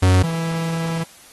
45% pulse tone pair in turn, 92.5 / 164.82 Hz, F#2 / E3, 0 / 0 cents, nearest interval minor seventh, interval 1000 cents, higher second, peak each -11 / -21 dBFS, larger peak first, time 0.02-0.23 / 0.23-1.04 s, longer second, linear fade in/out 10 ms, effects white hiss -46 dBFS RMS until 1.32 s + AAC 32 kbps

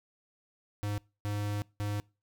square tone bursts at uneven times, 103.3 Hz, G#2, 9 cents flat, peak -32 dBFS, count 3, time 0.83-0.98 / 1.25-1.62 / 1.8-2 s, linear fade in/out 0 ms, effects noise-tail reverb RT60 0.3 s tail -24 dB re dry

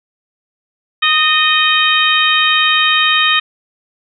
harmonic tone with a mistuned harmonic, 622 Hz, D#5, 1 cent flat, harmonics 2 / 3 / 4 / 5 / 6, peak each -16 / -16 / -16 / -16 / -16 dBFS, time 1.02-3.4 s, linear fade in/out 10 ms, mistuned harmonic 3, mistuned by -27 cents, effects none

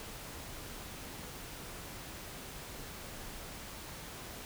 silence, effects pink hiss -46 dBFS RMS until 4.45 s

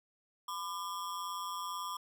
square ring-modulated tone, 1100 Hz, C#6, 14 cents flat, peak -35 dBFS, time 0.48-1.97 s, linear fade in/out 5 ms, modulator 91 Hz, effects none

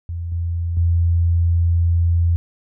sine tone with level steps, 85 Hz, F2, 46 cents flat, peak -23 / -19 / -13 dBFS, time 0.09-2.36 s, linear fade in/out 0 ms, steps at 0.32 / 0.77 s, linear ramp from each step 2 ms, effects none

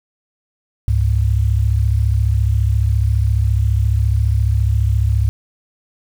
sine tone pair together, 69.5 / 104.03 Hz, C#2 / G#2, +5 / +3 cents, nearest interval perfect fifth, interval 698 cents, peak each -15 dBFS, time 0.88-5.29 s, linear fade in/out 0 ms, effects 7-bit

